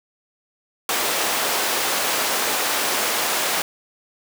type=high-pass noise; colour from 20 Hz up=pink; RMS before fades=-22 dBFS; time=0.89-3.62 s; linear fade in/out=2 ms; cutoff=500 Hz; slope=12 dB/octave; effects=none